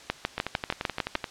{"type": "two click trains", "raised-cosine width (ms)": 0.3, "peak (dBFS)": [-9, -13], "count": [8, 11], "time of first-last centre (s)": [[0.1, 1.153], [0.38, 1.242]], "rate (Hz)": [6.65, 11.6], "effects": ["white hiss -48 dBFS RMS until 1.3 s", "low-pass 6000 Hz 12 dB/octave"]}